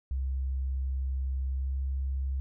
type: tone with pitch glide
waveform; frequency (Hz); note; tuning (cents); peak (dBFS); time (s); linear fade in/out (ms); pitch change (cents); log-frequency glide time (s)
sine; 66.1 to 66.98; C2 to C2; +18 to +41; -28; 0.11-2.4; 0; +23; 1.54-1.77
effects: none